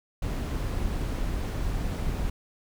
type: noise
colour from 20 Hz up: brown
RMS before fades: -29 dBFS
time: 0.22-2.3 s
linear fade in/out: 5 ms
effects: none